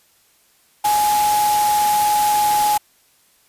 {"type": "tone in noise", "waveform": "sine", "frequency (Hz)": 837, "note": "G#5", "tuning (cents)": 13, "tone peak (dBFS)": -14, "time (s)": [0.84, 2.78], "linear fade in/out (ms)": 10, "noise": "white", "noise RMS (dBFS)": -24, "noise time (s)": [0.84, 2.78], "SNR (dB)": 7, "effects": ["white hiss -57 dBFS RMS until 3.48 s", "resampled to 32000 Hz"]}